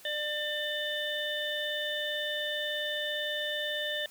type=harmonic tone; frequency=597 Hz; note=D5; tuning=28 cents sharp; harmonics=1 / 3 / 5 / 6; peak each=-36 / -35 / -38 / -36 dBFS; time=0.05-4.06 s; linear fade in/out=2 ms; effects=white hiss -54 dBFS RMS until 4.1 s